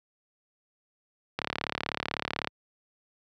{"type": "click train", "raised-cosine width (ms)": 0.3, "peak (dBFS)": -12, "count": 40, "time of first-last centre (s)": [1.39, 2.473], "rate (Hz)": 36, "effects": ["high-pass 80 Hz 12 dB/octave"]}